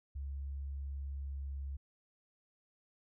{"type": "tone with pitch glide", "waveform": "sine", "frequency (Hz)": [69.3, 68.9], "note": ["C#2", "C#2"], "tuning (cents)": [0, -10], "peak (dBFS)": -38, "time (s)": [0.15, 1.77], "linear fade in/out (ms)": 10, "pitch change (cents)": -10, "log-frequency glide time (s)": [1.12, 1.54], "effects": []}